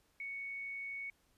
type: tone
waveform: sine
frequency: 2222 Hz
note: C#7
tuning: 4 cents sharp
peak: -40 dBFS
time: 0.2-1.1 s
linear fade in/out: 2 ms
effects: pink hiss -73 dBFS RMS until 1.37 s + resampled to 32000 Hz